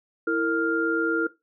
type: tone cluster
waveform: sine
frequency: 329.6 / 458 / 1400 Hz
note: E4 / A#4 / F6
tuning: 0 / -31 / +4 cents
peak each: -25 / -26 / -26 dBFS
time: 0.27-1.27 s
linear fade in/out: 5 ms
effects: noise-tail reverb RT60 0.2 s tail -17 dB re dry